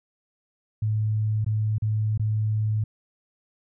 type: tone with dropouts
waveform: sine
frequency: 107.8 Hz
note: A2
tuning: 35 cents flat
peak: -21 dBFS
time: 0.82-2.84 s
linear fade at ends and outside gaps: 5 ms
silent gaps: 1.446-1.463 / 1.783-1.821 / 2.177-2.195 s
effects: none